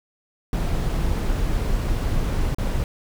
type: noise with dropouts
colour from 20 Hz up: brown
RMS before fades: -22 dBFS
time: 0.53-2.84 s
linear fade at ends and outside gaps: 1 ms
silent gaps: 2.547-2.584 s
effects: none